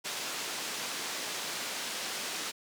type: band-pass noise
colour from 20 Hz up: white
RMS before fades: -37 dBFS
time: 0.04-2.52 s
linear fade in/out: 20 ms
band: 210 to 6300 Hz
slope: 12 dB/octave
effects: none